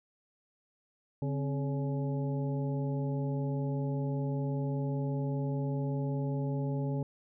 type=harmonic tone with a mistuned harmonic; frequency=140.9 Hz; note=C#3; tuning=29 cents sharp; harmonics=1 / 2 / 3 / 4 / 6; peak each=-31 / -37 / -41 / -43 / -47 dBFS; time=1.22-7.03 s; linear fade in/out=2 ms; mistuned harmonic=2; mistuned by=-100 cents; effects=none